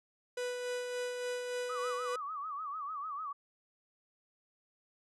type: tone with tremolo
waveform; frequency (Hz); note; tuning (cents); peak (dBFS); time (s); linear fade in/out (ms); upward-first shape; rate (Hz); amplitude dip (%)
45% pulse; 493.9; B4; 0; -34; 0.37-2.16; 5; sine; 3.5; 35
type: tone with vibrato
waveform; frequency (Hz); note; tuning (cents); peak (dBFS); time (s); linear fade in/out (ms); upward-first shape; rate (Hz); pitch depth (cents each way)
sine; 1197; D6; +33; -37; 1.69-3.33; 10; sine; 6.7; 130
effects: resampled to 24000 Hz